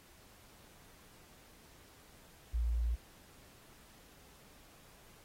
sine tone, 58 Hz, A#1, 8 cents flat, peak -30 dBFS, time 2.53-2.96 s, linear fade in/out 20 ms, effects pink hiss -61 dBFS RMS until 5.24 s + AAC 48 kbps

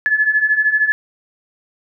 sine beating tone pair, 1710 / 1723 Hz, A6 / A6, -50 / -37 cents, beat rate 13 Hz, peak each -18 / -14 dBFS, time 0.06-0.92 s, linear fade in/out 0 ms, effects none

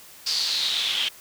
pink noise with band-pass filter sweep, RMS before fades -25 dBFS, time 0.26-1.09 s, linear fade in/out 10 ms, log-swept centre 4800 to 3100 Hz, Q 6.1, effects white hiss -47 dBFS RMS until 1.2 s

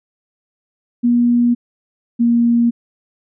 sine tone pair in turn, 240 / 235.7 Hz, B3 / A#3, -49 / +19 cents, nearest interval unison, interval 32 cents, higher first, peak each -10 dBFS, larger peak neither, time 1.03-1.55 / 2.19-2.71 s, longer neither, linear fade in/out 20 ms, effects none

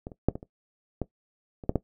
clicks, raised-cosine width 2 ms, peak -22 / -30 / -7 / -21 / -29 / -15 / -27 / -10 / -10 dBFS, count 9, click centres 0.069 / 0.118 / 0.286 / 0.355 / 0.429 / 1.017 / 1.638 / 1.694 / 1.757 s, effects noise-tail reverb RT60 0.1 s tail -17 dB re dry

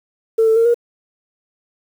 sine tone with pitch steps, 448.3 / 443.6 / 458.3 / 473.5 Hz, A4 / A4 / A#4 / A#4, +32 / +14 / -29 / +27 cents, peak -9 dBFS, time 0.38-0.744 s, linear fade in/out 10 ms, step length 91 ms, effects tanh soft clip ceiling -6 dBFS + 7-bit

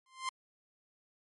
sawtooth tone with exponential growth, 1046 Hz, C6, 1 cent flat, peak -27 dBFS, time 0.06-0.29 s, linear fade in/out 2 ms, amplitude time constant 49 ms, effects MP3 48 kbps

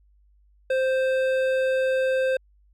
sine tone with hard clipping, 523 Hz, C5, 1 cent flat, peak -22 dBFS, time 0.7-2.37 s, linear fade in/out 5 ms, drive 11 dB, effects added 50 Hz sine -56 dBFS peak until 2.73 s

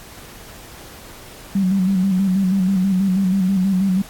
sine tone with vibrato, 190 Hz, F#3, 46 cents sharp, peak -14 dBFS, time 1.55-4.02 s, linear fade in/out 5 ms, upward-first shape square, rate 6.2 Hz, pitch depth 54 cents each way, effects pink hiss -40 dBFS RMS until 4.09 s + AAC 64 kbps

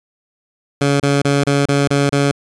15% pulse tone bursts, 141.3 Hz, C#3, 34 cents sharp, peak -6 dBFS, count 7, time 0.81-2.314 s, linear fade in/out 5 ms, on 190 ms, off 29 ms, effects resampled to 22050 Hz

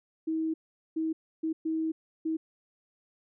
sine tone bursts at uneven times, 320 Hz, D#4, 49 cents sharp, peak -27 dBFS, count 5, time 0.27-0.54 / 0.96-1.13 / 1.43-1.53 / 1.65-1.92 / 2.25-2.37 s, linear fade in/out 10 ms, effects none

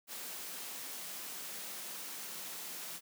white high-pass noise, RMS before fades -44 dBFS, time 0.07-3.01 s, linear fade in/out 50 ms, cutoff 150 Hz, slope 96 dB/octave, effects none

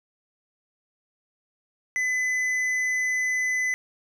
sine tone with hard clipping, 2011 Hz, B6, 31 cents sharp, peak -24 dBFS, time 1.96-3.74 s, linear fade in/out 0 ms, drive 6 dB, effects none

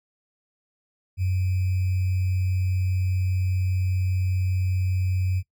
sine tone with sample-and-hold, 92.5 Hz, F#2, in tune, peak -21 dBFS, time 1.17-5.43 s, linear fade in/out 50 ms, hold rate 2450 Hz, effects noise-tail reverb RT60 0.1 s tail -18 dB re dry

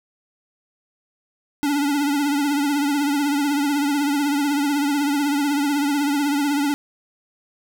square tone with vibrato, 286.9 Hz, D4, 40 cents flat, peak -19 dBFS, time 1.63-6.74 s, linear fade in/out 0 ms, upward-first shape triangle, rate 16 Hz, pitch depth 75 cents each way, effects none

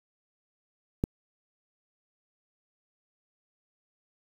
click, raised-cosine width 3 ms, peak -12 dBFS, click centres 1.039 s, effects 7-bit

